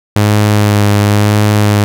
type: tone with vibrato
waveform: sawtooth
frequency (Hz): 103.83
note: G#2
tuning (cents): 0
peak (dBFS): -3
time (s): 0.16-1.84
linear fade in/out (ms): 0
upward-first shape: sine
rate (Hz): 0.97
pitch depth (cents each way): 20
effects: none